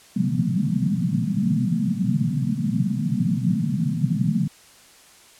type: band-pass noise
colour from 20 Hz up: white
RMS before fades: -22 dBFS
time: 0.16-4.48 s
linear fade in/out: 5 ms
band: 120 to 240 Hz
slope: 96 dB/octave
effects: white hiss -50 dBFS RMS until 5.39 s + low-pass 10000 Hz 12 dB/octave